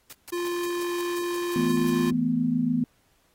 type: noise bursts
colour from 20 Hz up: white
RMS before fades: -41 dBFS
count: 11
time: 0.1-1.897 s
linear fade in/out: 0 ms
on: 27 ms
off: 150 ms
type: tone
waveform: square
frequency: 349.2 Hz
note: F4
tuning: in tune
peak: -27 dBFS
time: 0.32-2.11 s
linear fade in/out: 10 ms
type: chord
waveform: sine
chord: E suspended fourth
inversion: none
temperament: equal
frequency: 164.81 / 220 / 246.9 Hz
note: E3 / A3 / B3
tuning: 0 / 0 / 0 cents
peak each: -29 / -28 / -23 dBFS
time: 1.56-2.84 s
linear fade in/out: 2 ms
effects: pink hiss -66 dBFS RMS until 3.34 s + AAC 48 kbps